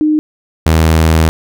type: tone pair in turn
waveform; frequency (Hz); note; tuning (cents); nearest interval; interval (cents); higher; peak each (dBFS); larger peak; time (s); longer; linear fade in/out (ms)
sine / sawtooth; 306 / 80.21; D#4 / E2; -29 / -47; octave + major seventh; 2318; first; -8 / -3; second; 0.01-0.19 / 0.66-1.29; second; 0
effects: none